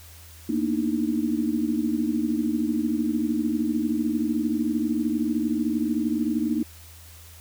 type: tone cluster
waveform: sine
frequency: 229.8 / 242.9 / 299.7 / 319.6 Hz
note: A#3 / B3 / D4 / D#4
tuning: -25 / -29 / +35 / +47 cents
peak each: -26 / -31 / -26 / -29 dBFS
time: 0.49-6.63 s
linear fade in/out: 5 ms
effects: added 82 Hz sine -46 dBFS peak until 7.4 s + white hiss -49 dBFS RMS until 7.4 s